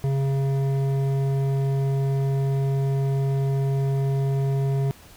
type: tone with hard clipping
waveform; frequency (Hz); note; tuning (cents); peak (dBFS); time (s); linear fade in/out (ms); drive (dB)
triangle; 136.6; C#3; -25; -22; 0.04-4.91; 0; 14
effects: added 85 Hz sine -55 dBFS peak until 5.16 s + pink hiss -49 dBFS RMS until 5.16 s